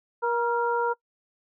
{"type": "tone cluster", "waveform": "sine", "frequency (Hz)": [474.2, 949, 1387], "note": ["A#4", "A#5", "F6"], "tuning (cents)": [30, 31, -12], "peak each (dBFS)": [-26, -25, -30], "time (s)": [0.22, 0.94], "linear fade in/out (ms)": 20, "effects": ["noise-tail reverb RT60 0.1 s tail -23 dB re dry"]}